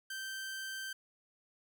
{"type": "tone", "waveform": "sawtooth", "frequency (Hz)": 1558, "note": "G6", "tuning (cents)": -11, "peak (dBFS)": -36, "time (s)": [0.1, 0.93], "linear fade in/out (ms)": 5, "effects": []}